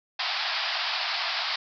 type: band-pass noise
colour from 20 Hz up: white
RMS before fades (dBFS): -29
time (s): 0.19-1.56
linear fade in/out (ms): 5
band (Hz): 640 to 5100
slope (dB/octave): 96
effects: none